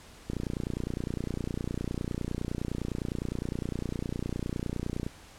click train, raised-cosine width 3 ms, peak -19 dBFS, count 143, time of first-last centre 0.3-5.065 s, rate 29.8 Hz, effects pink hiss -52 dBFS RMS until 5.38 s + low-pass 10000 Hz 12 dB/octave

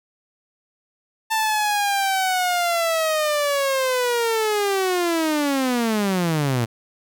sawtooth linear sweep, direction down, 891 to 111.9 Hz, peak -15 dBFS, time 1.3-6.66 s, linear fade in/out 20 ms, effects none

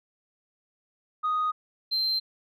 sine tone pair in turn, 1244.5 / 4128 Hz, D#6 / C8, 0 / -24 cents, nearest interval octave + major sixth, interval 2076 cents, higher second, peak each -22 dBFS, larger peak neither, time 1.23-1.52 / 1.91-2.2 s, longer neither, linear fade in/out 20 ms, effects tanh soft clip ceiling -21 dBFS

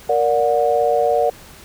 sine chord, Bb augmented, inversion none, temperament just, 466.2 / 582.7 / 728.4 Hz, Bb4 / D5 / F#5, 0 / -14 / -27 cents, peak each -18 dBFS, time 0.09-1.3 s, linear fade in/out 5 ms, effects pink hiss -42 dBFS RMS until 1.64 s

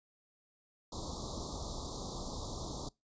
pink band-stop noise, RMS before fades -41 dBFS, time 0.92-2.89 s, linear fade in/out 5 ms, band 1200 to 3600 Hz, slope 96 dB/octave, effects noise-tail reverb RT60 0.2 s tail -23 dB re dry + resampled to 16000 Hz

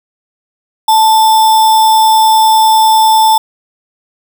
sine tone with sample-and-hold, 880 Hz, A5, in tune, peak -4 dBFS, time 0.88-3.38 s, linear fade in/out 5 ms, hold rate 4410 Hz, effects none

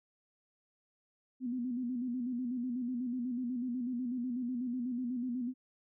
sine tone with vibrato, 247.1 Hz, B3, 1 cent sharp, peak -33 dBFS, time 1.4-5.54 s, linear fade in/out 50 ms, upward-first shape square, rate 8.1 Hz, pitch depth 63 cents each way, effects none

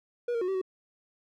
triangle tone with pitch steps, 481.3 / 463.6 / 364.3 / 384.2 / 374.7 Hz, B4 / A#4 / F#4 / G4 / F#4, -45 / -10 / -27 / -35 / +22 cents, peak -25 dBFS, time 0.28-0.615 s, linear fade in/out 5 ms, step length 67 ms, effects none

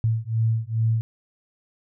sine beating tone pair, 111.4 / 113.8 Hz, A2 / A#2, +22 / -41 cents, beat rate 2.4 Hz, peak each -23 dBFS, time 0.04-1.01 s, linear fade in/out 0 ms, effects none

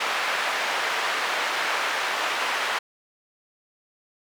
white band-pass noise, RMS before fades -26 dBFS, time 0-2.79 s, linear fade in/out 10 ms, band 660 to 2100 Hz, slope 12 dB/octave, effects none

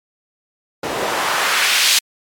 white noise with band-pass filter sweep, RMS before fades -17 dBFS, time 0.83-1.99 s, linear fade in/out 5 ms, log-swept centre 370 to 4000 Hz, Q 1, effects MP3 96 kbps

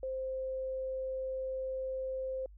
sine tone, 523.3 Hz, C5, in tune, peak -34 dBFS, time 0.03-2.46 s, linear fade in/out 2 ms, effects added 50 Hz sine -51 dBFS peak until 2.57 s

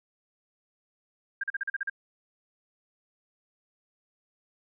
sine tone bursts, 1600 Hz, G6, 35 cents sharp, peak -27 dBFS, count 8, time 1.41-1.898 s, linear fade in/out 5 ms, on 26 ms, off 40 ms, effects none

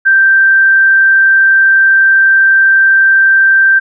sine tone, 1568 Hz, G6, in tune, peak -4 dBFS, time 0.05-3.8 s, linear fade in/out 20 ms, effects none

